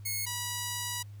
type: tone pair in turn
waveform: 5% pulse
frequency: 2180 / 971.1 Hz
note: C#7 / B5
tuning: -29 / -29 cents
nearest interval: octave + major second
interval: 1400 cents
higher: first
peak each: -21 dBFS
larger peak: neither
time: 0.05-0.26 / 0.26-1.03 s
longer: second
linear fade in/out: 10 ms
effects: added 102 Hz sine -43 dBFS peak until 1.2 s + pink hiss -65 dBFS RMS until 1.2 s